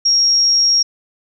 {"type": "tone", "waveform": "sine", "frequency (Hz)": 5588, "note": "F8", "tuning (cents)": 0, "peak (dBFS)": -10, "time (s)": [0.05, 0.83], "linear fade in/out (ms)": 10, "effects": []}